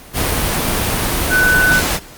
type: tone in noise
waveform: sine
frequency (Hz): 1500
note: F#6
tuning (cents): +23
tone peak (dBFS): -10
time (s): 1.29-1.82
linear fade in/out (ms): 50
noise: pink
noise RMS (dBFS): -17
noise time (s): 0.13-2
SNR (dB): +4
effects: pink hiss -38 dBFS RMS until 2.17 s + Opus 32 kbps